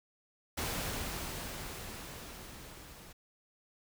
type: noise with level ramp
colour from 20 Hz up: pink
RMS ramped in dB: -35 to -53 dBFS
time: 0.57-3.13 s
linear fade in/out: 10 ms
effects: none